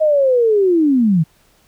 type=linear sweep; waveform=sine; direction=down; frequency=634 to 148.8 Hz; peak=-10 dBFS; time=0-1.24 s; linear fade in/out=20 ms; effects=pink hiss -55 dBFS RMS until 1.67 s